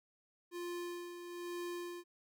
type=tone with tremolo; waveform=square; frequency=349.6 Hz; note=F4; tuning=2 cents sharp; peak=-40 dBFS; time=0.51-2.04 s; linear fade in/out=50 ms; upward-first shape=sine; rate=1.1 Hz; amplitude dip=55%; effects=none